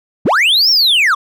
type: linear two-way sweep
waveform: triangle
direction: up then down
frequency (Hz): 80.9 to 5588 to 1071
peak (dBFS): -7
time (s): 0.25-1.15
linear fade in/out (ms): 10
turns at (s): 0.7
effects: none